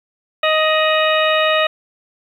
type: harmonic tone with a mistuned harmonic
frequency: 625 Hz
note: D#5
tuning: 8 cents sharp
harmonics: 1 / 2 / 3 / 4 / 5 / 6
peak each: -16 / -19 / -21 / -22 / -23 / -24 dBFS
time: 0.43-1.67 s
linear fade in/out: 5 ms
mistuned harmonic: 5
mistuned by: -110 cents
effects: 8-bit